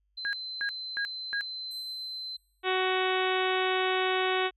sine tone, 4070 Hz, C8, 49 cents flat, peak -35 dBFS, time 0.17-2.37 s, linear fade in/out 10 ms
sine tone bursts, 1634 Hz, G#6, 29 cents flat, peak -28 dBFS, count 4, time 0.25-1.41 s, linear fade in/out 0 ms, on 80 ms, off 280 ms
5% pulse tone with exponential decay, 4078 Hz, C8, 45 cents flat, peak -38 dBFS, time 1.71-2.82 s, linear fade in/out 0 ms, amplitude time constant 240 ms
harmonic tone, 373.1 Hz, F#4, 14 cents sharp, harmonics 1 / 2 / 3 / 4 / 5 / 6 / 7 / 8 / 9 / 10, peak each -29 / -32 / -34 / -35 / -36 / -37 / -37 / -38 / -39 / -39 dBFS, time 2.63-4.51 s, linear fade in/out 50 ms
effects added 50 Hz sine -70 dBFS peak until 4.56 s + resampled to 32000 Hz

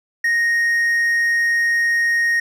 triangle tone, 1864.7 Hz, A#6, in tune, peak -13 dBFS, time 0.24-2.4 s, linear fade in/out 5 ms, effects none

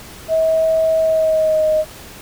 sine tone with pitch glide, 643 to 621.8 Hz, E5 to D#5, -43 to -1 cents, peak -12 dBFS, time 0.28-1.85 s, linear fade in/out 50 ms, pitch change -58 cents, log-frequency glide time 1.01-1.67 s, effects pink hiss -37 dBFS RMS until 2.21 s

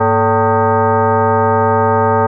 sine tone with frequency modulation, 233.1 Hz, A#3, in tune, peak -9 dBFS, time 0-2.27 s, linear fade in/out 10 ms, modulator 336 Hz, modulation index 3, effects none

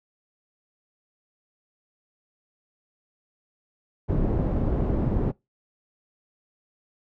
pink low-pass noise, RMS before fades -24 dBFS, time 4.08-5.32 s, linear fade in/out 20 ms, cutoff 420 Hz, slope 12 dB/octave, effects noise-tail reverb RT60 0.2 s tail -22 dB re dry

